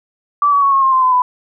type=tone with pitch steps; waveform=sine; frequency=1159 / 1134.5 / 1110.5 / 1087 / 1064 / 1041.5 / 1019.5 / 998 Hz; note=D6 / C#6 / C#6 / C#6 / C6 / C6 / C6 / B5; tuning=-23 / +40 / +3 / -34 / +29 / -8 / -45 / +18 cents; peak=-9 dBFS; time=0.42-1.22 s; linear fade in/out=2 ms; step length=100 ms; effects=none